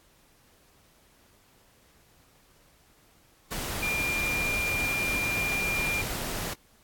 sine tone in noise, 2397 Hz, D7, 35 cents sharp, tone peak -27 dBFS, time 3.82-6.02 s, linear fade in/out 10 ms, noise pink, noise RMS -33 dBFS, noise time 3.51-6.54 s, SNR +3 dB, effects pink hiss -61 dBFS RMS until 6.83 s + AAC 64 kbps

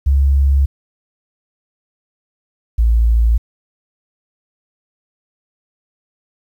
sine tone pair in turn, 69 / 56.79 Hz, C#2 / A#1, -7 / -45 cents, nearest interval minor third, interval 338 cents, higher first, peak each -9 dBFS, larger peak neither, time 0.06-0.66 / 2.78-3.38 s, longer neither, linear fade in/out 10 ms, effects 8-bit

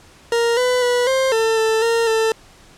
40% pulse tone with pitch steps, 467.2 / 499.7 / 489.5 / 528 / 448 / 443 / 461 / 445.2 Hz, A#4 / B4 / B4 / C5 / A4 / A4 / A#4 / A4, +4 / +20 / -15 / +16 / +31 / +12 / -19 / +20 cents, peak -14 dBFS, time 0.32-2.32 s, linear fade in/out 2 ms, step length 250 ms, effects pink hiss -47 dBFS RMS until 2.77 s + low-pass 9000 Hz 12 dB/octave

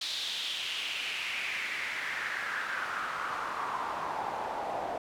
pink noise with band-pass filter sweep, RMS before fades -35 dBFS, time 0.01-4.98 s, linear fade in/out 5 ms, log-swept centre 3900 to 690 Hz, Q 3.7, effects none

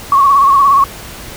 sine tone with vibrato, 1108.7 Hz, C#6, in tune, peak -5 dBFS, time 0.12-0.84 s, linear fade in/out 2 ms, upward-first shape sine, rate 17 Hz, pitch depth 58 cents each way, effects pink hiss -30 dBFS RMS until 1.36 s

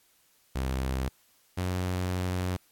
sawtooth tone pair in turn, 65.41 / 91.23 Hz, C2 / F#2, 0 / -24 cents, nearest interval tritone, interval 576 cents, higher second, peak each -24 dBFS, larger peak neither, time 0.55-1.09 / 1.57-2.57 s, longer second, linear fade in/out 10 ms, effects white hiss -65 dBFS RMS until 2.71 s + AAC 64 kbps

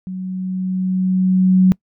sine tone with level ramp, 186 Hz, F#3, 9 cents sharp, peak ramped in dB -24 to -7 dBFS, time 0.07-1.72 s, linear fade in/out 0 ms, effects noise-tail reverb RT60 0.1 s tail -25 dB re dry

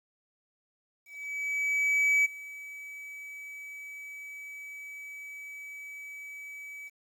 triangle tone with ADSR envelope, 2286 Hz, D7, 47 cents flat, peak -19 dBFS, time 1.05-6.9 s, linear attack 1200 ms, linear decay 16 ms, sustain -20 dB, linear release 29 ms, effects 10-bit

